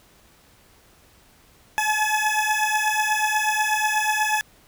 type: beating tone pair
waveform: 20% pulse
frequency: 851 / 859.2 Hz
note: G#5 / A5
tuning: +42 / -41 cents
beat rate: 8.2 Hz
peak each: -18 dBFS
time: 1.78-4.41 s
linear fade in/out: 0 ms
effects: pink hiss -55 dBFS RMS until 4.67 s